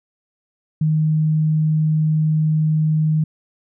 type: tone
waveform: sine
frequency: 155.56 Hz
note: D#3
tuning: in tune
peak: -14 dBFS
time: 0.81-3.24 s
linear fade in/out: 5 ms
effects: none